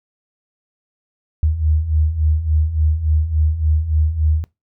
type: beating tone pair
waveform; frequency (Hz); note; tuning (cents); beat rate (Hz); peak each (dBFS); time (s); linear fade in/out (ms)
sine; 75.3 / 78.8; D2 / D#2; +44 / +23; 3.5; -20 / -15; 1.43-4.44; 0
effects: noise-tail reverb RT60 0.2 s tail -22 dB re dry

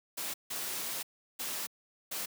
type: noise bursts at uneven times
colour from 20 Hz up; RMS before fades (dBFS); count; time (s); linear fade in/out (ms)
white; -37; 4; 0.17-0.34 / 0.5-1.03 / 1.39-1.67 / 2.11-2.26; 10
effects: high-pass 150 Hz 12 dB/octave

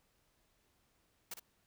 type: noise with echo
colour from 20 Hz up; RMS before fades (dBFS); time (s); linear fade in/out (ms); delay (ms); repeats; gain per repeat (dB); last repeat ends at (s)
white; -43; 1.31-1.34; 5; 57; 1; -7; 1.397
effects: pink hiss -75 dBFS RMS until 1.66 s

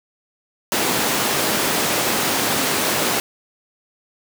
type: high-pass noise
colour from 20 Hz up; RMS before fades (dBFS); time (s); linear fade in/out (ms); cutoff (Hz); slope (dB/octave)
pink; -20; 0.72-3.2; 0; 230; 12
effects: none

